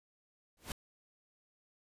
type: noise with exponential growth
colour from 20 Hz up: pink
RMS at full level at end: -36 dBFS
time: 0.57-0.72 s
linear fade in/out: 2 ms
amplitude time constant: 31 ms
effects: resampled to 32000 Hz